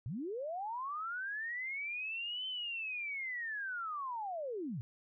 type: linear two-way sweep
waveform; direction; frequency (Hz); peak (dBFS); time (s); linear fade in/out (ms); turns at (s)
sine; up then down; 100 to 3083 to 100; -37; 0.06-4.81; 0; 2.47
effects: none